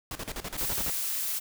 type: noise with tremolo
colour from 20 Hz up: pink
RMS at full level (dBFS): -35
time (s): 0.11-0.9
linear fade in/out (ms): 2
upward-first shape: square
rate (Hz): 12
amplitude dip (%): 80
type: noise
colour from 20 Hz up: blue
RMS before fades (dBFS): -31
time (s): 0.57-1.4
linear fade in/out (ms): 20
effects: none